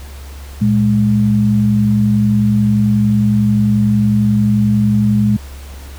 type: tone pair together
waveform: sine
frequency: 116.54 / 207.7 Hz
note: A#2 / G#3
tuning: 0 / 0 cents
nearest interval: minor seventh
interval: 1000 cents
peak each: -14 / -11 dBFS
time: 0.61-5.37 s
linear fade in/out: 10 ms
effects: added 69 Hz sine -29 dBFS peak until 5.98 s + pink hiss -39 dBFS RMS until 5.98 s